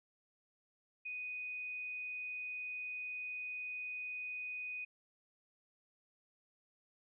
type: tone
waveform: sine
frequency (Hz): 2489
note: D#7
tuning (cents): 0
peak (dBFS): -40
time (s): 1.05-4.85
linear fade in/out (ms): 10
effects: none